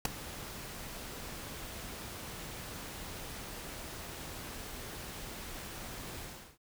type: noise with ADSR envelope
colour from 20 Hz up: pink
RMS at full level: -25 dBFS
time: 0.05-6.58 s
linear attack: 4 ms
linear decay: 7 ms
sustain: -19 dB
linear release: 360 ms
effects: none